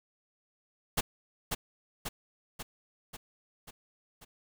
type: noise with echo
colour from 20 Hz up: pink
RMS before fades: -28 dBFS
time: 0.97-1.01 s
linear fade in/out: 10 ms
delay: 540 ms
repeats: 6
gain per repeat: -4 dB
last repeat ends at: 4.25 s
effects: none